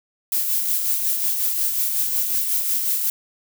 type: noise with tremolo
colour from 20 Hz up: violet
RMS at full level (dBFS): -20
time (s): 0.32-3.1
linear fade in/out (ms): 2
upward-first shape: sine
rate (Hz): 5.5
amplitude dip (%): 40
effects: none